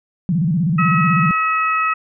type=tone with vibrato; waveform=sine; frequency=166.5 Hz; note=E3; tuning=18 cents sharp; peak=-14 dBFS; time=0.29-1.31 s; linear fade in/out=0 ms; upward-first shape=square; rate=16 Hz; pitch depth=170 cents each way
type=harmonic tone; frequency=642 Hz; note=E5; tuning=46 cents flat; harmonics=2 / 3 / 4; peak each=-16 / -25 / -22 dBFS; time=0.78-1.94 s; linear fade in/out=10 ms
effects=none